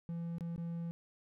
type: tone with dropouts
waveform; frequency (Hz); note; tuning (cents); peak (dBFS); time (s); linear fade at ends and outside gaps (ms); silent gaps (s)
triangle; 168.7; E3; +40; -35; 0.09-0.91; 0; 0.383-0.408 / 0.561-0.579
effects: none